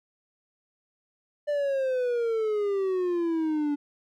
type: exponential sweep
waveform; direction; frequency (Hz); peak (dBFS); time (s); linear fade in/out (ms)
triangle; down; 594 to 287; -22; 1.47-3.76; 20
effects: none